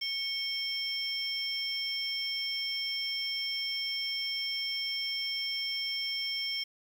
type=tone cluster; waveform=sine; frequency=2208 / 3198 / 5370 Hz; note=C#7 / G7 / E8; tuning=-7 / +34 / +31 cents; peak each=-37 / -36 / -33 dBFS; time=0.01-6.64 s; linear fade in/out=10 ms; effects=tanh soft clip ceiling -23 dBFS + 9-bit